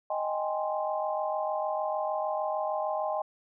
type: chord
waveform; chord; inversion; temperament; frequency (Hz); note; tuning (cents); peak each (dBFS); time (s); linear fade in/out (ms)
sine; Ab major seventh; second; equal; 622.3 / 784 / 830.6 / 1046.5; Eb5 / G5 / Ab5 / C6; 0 / 0 / 0 / 0; -31 / -34 / -35 / -36; 0.1-3.22; 5
effects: none